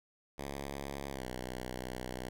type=tone with pitch glide; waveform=5% pulse; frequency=69.7 to 62.82 Hz; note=C#2 to B1; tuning=+10 to +30 cents; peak=-28 dBFS; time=0.38-2.29 s; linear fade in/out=5 ms; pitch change=-180 cents; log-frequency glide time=1.09-1.25 s; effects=none